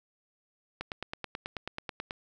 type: click train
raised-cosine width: 0.3 ms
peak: -19 dBFS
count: 13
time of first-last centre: 0.81-2.109 s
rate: 9.24 Hz
effects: none